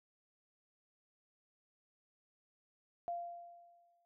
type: tone with exponential decay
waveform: sine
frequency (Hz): 692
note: F5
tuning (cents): -16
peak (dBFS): -35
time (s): 3.08-4.05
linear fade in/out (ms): 0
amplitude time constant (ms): 210
effects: none